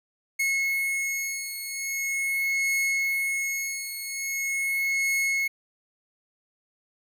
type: beating tone pair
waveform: 45% pulse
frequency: 2178 / 2178.42 Hz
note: C#7 / C#7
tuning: -31 / -31 cents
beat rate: 0.42 Hz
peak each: -30 / -27 dBFS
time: 0.39-5.48 s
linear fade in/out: 10 ms
effects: none

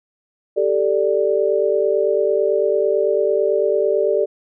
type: chord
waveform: sine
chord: G suspended second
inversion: none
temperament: just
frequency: 392 / 441 / 588 Hz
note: G4 / A4 / D5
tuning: 0 / +4 / +2 cents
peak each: -19 dBFS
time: 0.56-4.26 s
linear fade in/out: 20 ms
effects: none

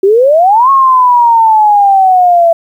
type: exponential two-way sweep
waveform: sine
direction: up then down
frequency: 374.4 to 1099 to 664 Hz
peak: -3 dBFS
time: 0.03-2.53 s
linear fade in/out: 5 ms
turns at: 0.7 s
effects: 7-bit

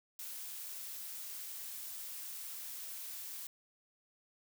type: noise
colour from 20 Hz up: blue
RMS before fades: -45 dBFS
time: 0.19-3.47 s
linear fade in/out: 2 ms
effects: none

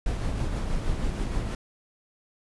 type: noise with tremolo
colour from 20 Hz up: brown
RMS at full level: -26 dBFS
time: 0.06-1.55 s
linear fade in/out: 2 ms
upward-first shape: triangle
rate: 6.3 Hz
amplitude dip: 40%
effects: resampled to 24000 Hz

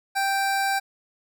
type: tone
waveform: 25% pulse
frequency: 784 Hz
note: G5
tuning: in tune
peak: -18 dBFS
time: 0.15-0.8 s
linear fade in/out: 20 ms
effects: none

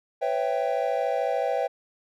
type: chord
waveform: triangle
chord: C# half-diminished seventh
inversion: third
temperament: equal with one note detuned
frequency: 500.8 / 554.4 / 659.3 / 784 Hz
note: B4 / C#5 / E5 / G5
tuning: +24 / 0 / 0 / 0 cents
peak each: -27 dBFS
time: 0.21-1.68 s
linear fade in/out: 20 ms
effects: none

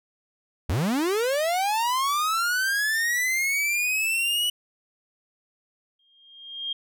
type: linear sweep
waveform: 45% pulse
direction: up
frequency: 65.41 to 2960 Hz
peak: -22 dBFS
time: 0.69-4.5 s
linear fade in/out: 5 ms
type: tone with exponential growth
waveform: sine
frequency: 3219 Hz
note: G7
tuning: 45 cents sharp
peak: -25 dBFS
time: 5.99-6.73 s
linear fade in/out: 5 ms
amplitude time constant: 160 ms
effects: none

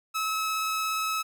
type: tone with vibrato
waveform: sawtooth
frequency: 1292 Hz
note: E6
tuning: 35 cents flat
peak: -23 dBFS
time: 0.14-1.23 s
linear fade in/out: 20 ms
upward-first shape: triangle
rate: 17 Hz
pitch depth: 8 cents each way
effects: none

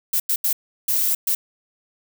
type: noise bursts at uneven times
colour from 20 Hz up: violet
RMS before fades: -20 dBFS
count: 5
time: 0.13-0.2 / 0.29-0.36 / 0.44-0.53 / 0.88-1.15 / 1.27-1.35 s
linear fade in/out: 5 ms
effects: none

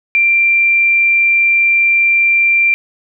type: tone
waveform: sine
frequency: 2365 Hz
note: D7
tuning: 12 cents sharp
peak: -8 dBFS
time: 0.15-2.74 s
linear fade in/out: 0 ms
effects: none

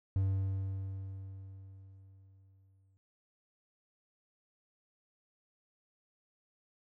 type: tone with exponential decay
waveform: triangle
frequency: 96.4 Hz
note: G2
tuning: 28 cents flat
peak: -25 dBFS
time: 0.16-2.97 s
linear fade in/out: 0 ms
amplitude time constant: 610 ms
effects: noise-tail reverb RT60 0.5 s tail -25 dB re dry

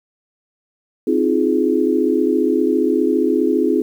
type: chord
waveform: sine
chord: F minor seventh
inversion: second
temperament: just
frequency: 261.9 / 314.3 / 349.2 / 419.1 Hz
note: C4 / Eb4 / F4 / Ab4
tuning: +2 / +18 / 0 / +16 cents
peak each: -19 dBFS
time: 1.07-3.82 s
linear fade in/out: 5 ms
effects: 8-bit

